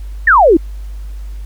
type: exponential sweep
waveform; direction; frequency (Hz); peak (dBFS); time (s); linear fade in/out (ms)
sine; down; 1908 to 295.4; -4; 0.27-0.57; 5
effects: added 50 Hz sine -23 dBFS peak until 1.45 s + pink hiss -48 dBFS RMS until 1.45 s

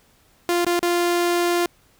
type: tone with dropouts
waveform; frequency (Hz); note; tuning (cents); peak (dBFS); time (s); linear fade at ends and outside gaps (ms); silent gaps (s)
sawtooth; 348.3; F4; -5; -14; 0.49-1.66; 1; 0.647-0.666 / 0.793-0.828
effects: pink hiss -58 dBFS RMS until 1.99 s

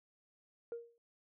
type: tone with exponential decay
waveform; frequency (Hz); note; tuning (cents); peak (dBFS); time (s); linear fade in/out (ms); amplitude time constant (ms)
sine; 468.4; A#4; +8; -35; 0.72-0.98; 1; 55
effects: tanh soft clip ceiling -36 dBFS

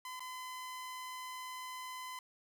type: tone with dropouts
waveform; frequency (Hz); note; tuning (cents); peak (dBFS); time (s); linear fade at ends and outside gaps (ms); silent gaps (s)
sawtooth; 1018; C6; -48; -39; 0.05-2.19; 2; 0.195-0.204
effects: none

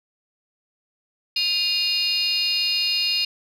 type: tone cluster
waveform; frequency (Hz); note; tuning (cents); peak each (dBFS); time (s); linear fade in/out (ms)
sine; 2456 / 2819 / 3734 / 4266 / 4973; D#7 / F7 / A#7 / C8 / D#8; -23 / +16 / +2 / +33 / -2; -29 / -24 / -31 / -23 / -23; 1.36-3.25; 5
effects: tanh soft clip ceiling -14 dBFS

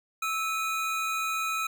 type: tone pair together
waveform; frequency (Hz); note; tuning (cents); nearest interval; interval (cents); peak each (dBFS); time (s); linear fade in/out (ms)
square; 1309 / 2471; E6 / D#7; -13 / -13; major seventh; 1100; -30 / -33; 0.22-1.67; 5
effects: none

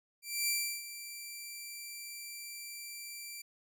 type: tone with ADSR envelope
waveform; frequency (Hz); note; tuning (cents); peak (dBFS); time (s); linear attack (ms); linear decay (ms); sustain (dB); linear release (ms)
10% pulse; 2349; D7; 0; -20; 0.22-3.42; 260; 340; -14; 7
effects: none

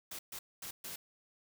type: noise bursts at uneven times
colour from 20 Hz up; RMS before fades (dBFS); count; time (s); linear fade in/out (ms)
white; -44; 4; 0.11-0.19 / 0.32-0.39 / 0.62-0.71 / 0.84-0.96; 5
effects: none

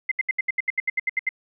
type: tone bursts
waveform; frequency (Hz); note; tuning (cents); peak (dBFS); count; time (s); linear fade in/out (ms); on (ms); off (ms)
sine; 2073; C7; -17; -19; 13; 0.09-1.291; 5; 25; 73
effects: none

